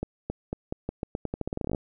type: accelerating click train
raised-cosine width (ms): 2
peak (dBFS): -16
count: 20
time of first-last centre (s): 0.03-1.748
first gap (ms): 270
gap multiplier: 0.85
effects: none